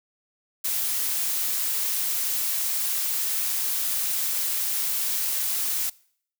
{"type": "noise", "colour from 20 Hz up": "blue", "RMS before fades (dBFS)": -26, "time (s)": [0.64, 5.9], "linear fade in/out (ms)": 10, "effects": ["noise-tail reverb RT60 0.6 s tail -23 dB re dry"]}